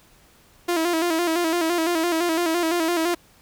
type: tone with vibrato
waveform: sawtooth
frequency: 335.9 Hz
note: E4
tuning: 33 cents sharp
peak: -16 dBFS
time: 0.68-3.15 s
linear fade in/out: 10 ms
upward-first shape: square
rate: 5.9 Hz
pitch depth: 68 cents each way
effects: pink hiss -55 dBFS RMS until 3.41 s